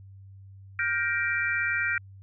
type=chord; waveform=sine; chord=G minor seventh; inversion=third; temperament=just; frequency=1411.2 / 1568 / 1881.6 / 2352 Hz; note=F6 / G6 / Bb6 / D7; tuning=+18 / 0 / +16 / +2 cents; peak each=-30 dBFS; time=0.79-1.98 s; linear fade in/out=2 ms; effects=added 97 Hz sine -45 dBFS peak until 2.22 s